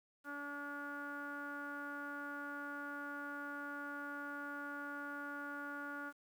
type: tone with low-pass filter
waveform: sawtooth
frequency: 287.1 Hz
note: D4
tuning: 39 cents flat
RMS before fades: -45 dBFS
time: 0.24-6.13 s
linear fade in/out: 50 ms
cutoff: 1400 Hz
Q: 9.1
effects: 11-bit